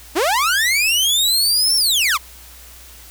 sawtooth linear two-way sweep, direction up then down, 275.9 to 5490 to 951 Hz, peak -11 dBFS, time 0.15-2.18 s, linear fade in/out 20 ms, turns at 1.76 s, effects added 60 Hz sine -43 dBFS peak until 3.1 s + white hiss -42 dBFS RMS until 3.1 s

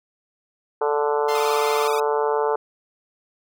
harmonic tone, 146.83 Hz, D3, in tune, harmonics 3 / 4 / 5 / 6 / 7 / 8 / 9 / 10, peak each -21 / -28 / -31 / -25 / -30 / -33 / -34 / -38 dBFS, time 0.81-2.56 s, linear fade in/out 5 ms
10% pulse chord, F major, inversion none, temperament equal, 698.5 / 880 / 1046.5 Hz, F5 / A5 / C6, 0 / 0 / 0 cents, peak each -26 / -31 / -25 dBFS, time 1.28-1.88 s, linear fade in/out 10 ms
sawtooth tone with vibrato, 1208 Hz, D6, 48 cents sharp, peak -24 dBFS, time 1.35-2 s, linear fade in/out 2 ms, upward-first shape sine, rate 19 Hz, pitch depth 95 cents each way
effects none

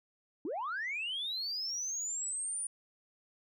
sine linear sweep, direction up, 261.6 to 9530 Hz, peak -33 dBFS, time 0.45-2.67 s, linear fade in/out 2 ms, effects tanh soft clip ceiling -31 dBFS

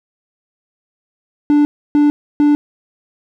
triangle tone bursts, 293.7 Hz, D4, in tune, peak -6 dBFS, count 3, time 1.5-2.55 s, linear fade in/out 0 ms, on 150 ms, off 300 ms, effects none

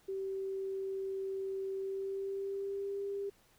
sine tone with pitch glide, 386.4 to 398.9 Hz, G4 to G4, -25 to +30 cents, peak -35 dBFS, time 0.08-3.3 s, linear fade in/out 10 ms, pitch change +55 cents, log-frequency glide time 1.77-3.03 s, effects pink hiss -67 dBFS RMS until 3.58 s

